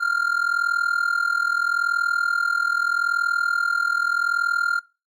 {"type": "tone with amplitude modulation", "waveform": "triangle", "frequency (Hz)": 1396.9, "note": "F6", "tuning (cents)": 0, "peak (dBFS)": -14, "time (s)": [0, 4.8], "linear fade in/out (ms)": 20, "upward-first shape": "sine", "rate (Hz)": 40.8, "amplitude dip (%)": 85, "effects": ["noise-tail reverb RT60 0.3 s tail -23 dB re dry", "Opus 48 kbps"]}